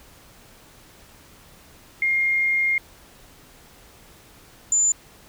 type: tone pair in turn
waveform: sine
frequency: 2126 / 7081 Hz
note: C7 / A8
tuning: +27 / +10 cents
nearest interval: octave + major sixth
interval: 2083 cents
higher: second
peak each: -18 / -16 dBFS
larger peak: second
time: 2.02-2.78 / 4.72-4.92 s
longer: first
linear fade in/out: 2 ms
effects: pink hiss -50 dBFS RMS until 5.28 s